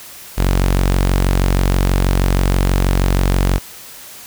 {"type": "tone", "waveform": "sawtooth", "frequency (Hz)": 46.25, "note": "F#1", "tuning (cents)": 0, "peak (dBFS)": -8, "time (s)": [0.37, 3.59], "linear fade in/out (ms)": 20, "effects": ["white hiss -36 dBFS RMS until 4.26 s"]}